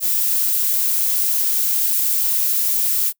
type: noise with amplitude modulation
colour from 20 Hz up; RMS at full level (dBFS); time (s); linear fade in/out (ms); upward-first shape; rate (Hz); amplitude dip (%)
violet; -17; 0-3.13; 50; sine; 196; 30
effects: noise-tail reverb RT60 0.1 s tail -26 dB re dry